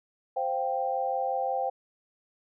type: chord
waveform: sine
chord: C suspended fourth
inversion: none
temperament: equal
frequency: 523.3 / 698.5 / 784 Hz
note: C5 / F5 / G5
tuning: 0 / 0 / 0 cents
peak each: -31 / -33 / -29 dBFS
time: 0.36-1.7 s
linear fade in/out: 10 ms
effects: none